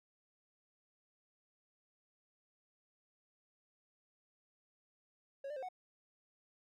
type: tone with pitch steps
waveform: triangle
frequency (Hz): 551 / 595 / 527 / 738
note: C#5 / D5 / C5 / F#5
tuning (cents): -11 / +22 / +12 / -5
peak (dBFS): -39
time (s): 5.44-5.688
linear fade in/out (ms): 5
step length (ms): 62
effects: none